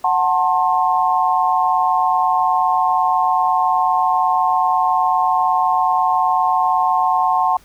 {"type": "chord", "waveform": "sine", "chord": "F# diminished", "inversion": "none", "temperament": "just", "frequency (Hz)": [740, 888, 1065.6], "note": ["F#5", "A5", "C6"], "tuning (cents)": [0, 16, 31], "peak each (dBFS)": [-17, -18, -18], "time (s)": [0.04, 7.57], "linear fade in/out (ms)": 5, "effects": ["pink hiss -50 dBFS RMS until 7.64 s"]}